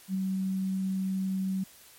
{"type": "tone with ADSR envelope", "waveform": "sine", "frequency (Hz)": 190.2, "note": "F#3", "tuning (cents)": 48, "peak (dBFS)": -25, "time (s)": [0.08, 1.64], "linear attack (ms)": 64, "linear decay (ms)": 11, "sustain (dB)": -2, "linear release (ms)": 9, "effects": ["white hiss -54 dBFS RMS until 1.98 s", "MP3 64 kbps"]}